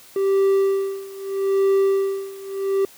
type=tone with tremolo; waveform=triangle; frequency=390.6 Hz; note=G4; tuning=6 cents flat; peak=-12 dBFS; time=0.16-2.85 s; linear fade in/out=2 ms; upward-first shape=sine; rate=0.79 Hz; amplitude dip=90%; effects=white hiss -47 dBFS RMS until 2.97 s + high-pass 80 Hz 12 dB/octave